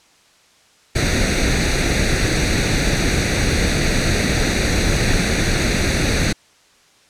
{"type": "noise with comb filter", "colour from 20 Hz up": "pink", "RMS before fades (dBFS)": -17, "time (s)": [0.95, 6.33], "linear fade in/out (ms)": 10, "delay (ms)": 0.48, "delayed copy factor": 0.7, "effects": ["white hiss -53 dBFS RMS until 7.09 s", "low-pass 7000 Hz 12 dB/octave"]}